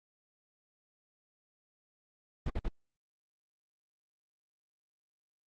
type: noise bursts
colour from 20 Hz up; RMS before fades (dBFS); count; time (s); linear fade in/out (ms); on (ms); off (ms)
brown; -31; 3; 2.46-2.684; 5; 40; 52
effects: low-pass 4000 Hz 12 dB/octave + Opus 32 kbps